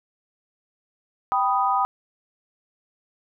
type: chord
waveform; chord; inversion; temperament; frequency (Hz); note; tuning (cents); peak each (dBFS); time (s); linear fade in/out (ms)
sine; G augmented; none; equal; 784 / 987.8 / 1244.5; G5 / B5 / D#6; 0 / 0 / 0; -23; 1.32-1.85; 0
effects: none